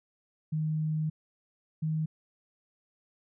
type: tone pair in turn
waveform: sine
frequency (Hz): 155.56 / 157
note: D#3 / D#3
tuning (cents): 0 / +16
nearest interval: unison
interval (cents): 16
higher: second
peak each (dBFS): -27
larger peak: neither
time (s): 0.52-1.1 / 1.82-2.06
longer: first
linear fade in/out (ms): 10
effects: none